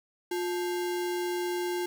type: tone with sample-and-hold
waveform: sine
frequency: 354.8 Hz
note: F4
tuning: 27 cents sharp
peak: -28 dBFS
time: 0.31-1.86 s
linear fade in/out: 5 ms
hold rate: 1225 Hz
effects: none